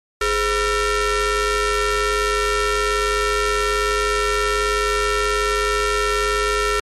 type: ring-modulated tone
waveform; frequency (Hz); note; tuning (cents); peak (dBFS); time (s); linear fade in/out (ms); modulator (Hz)
sawtooth; 466.2; A#4; 0; -10; 0.21-6.8; 5; 883
effects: low-pass 10000 Hz 12 dB/octave + MP3 64 kbps